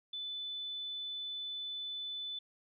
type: tone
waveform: sine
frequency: 3500 Hz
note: A7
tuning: 10 cents flat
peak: -38 dBFS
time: 0.13-2.39 s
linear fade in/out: 5 ms
effects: none